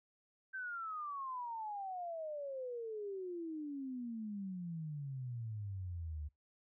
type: exponential sweep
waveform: sine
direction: down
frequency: 1568 to 72.4 Hz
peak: -40 dBFS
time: 0.53-6.29 s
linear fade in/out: 20 ms
effects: noise-tail reverb RT60 0.2 s tail -26 dB re dry